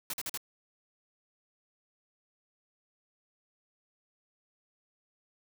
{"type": "noise bursts", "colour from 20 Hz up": "white", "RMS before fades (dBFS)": -36, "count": 4, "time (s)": [0.1, 0.375], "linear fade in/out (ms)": 2, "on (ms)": 35, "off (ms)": 45, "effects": []}